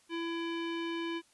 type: tone with low-pass filter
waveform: square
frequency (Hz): 334.5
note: E4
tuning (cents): +25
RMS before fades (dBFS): -36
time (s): 0.09-1.22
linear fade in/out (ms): 50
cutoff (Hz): 3000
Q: 2.5
effects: white hiss -66 dBFS RMS until 1.33 s + resampled to 24000 Hz